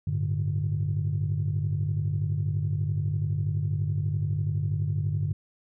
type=chord; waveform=sine; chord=G suspended second; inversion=none; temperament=equal; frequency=98 / 110 / 146.83 Hz; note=G2 / A2 / D3; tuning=0 / 0 / 0 cents; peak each=-27 / -31 / -27 dBFS; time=0.07-5.33 s; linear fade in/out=5 ms; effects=tanh soft clip ceiling -18 dBFS